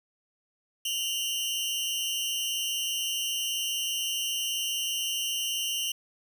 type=tone pair together; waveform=sawtooth; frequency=2821 / 3061 Hz; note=F7 / G7; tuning=+17 / -42 cents; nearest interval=minor second; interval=141 cents; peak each=-28 dBFS; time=0.85-5.92 s; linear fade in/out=5 ms; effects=none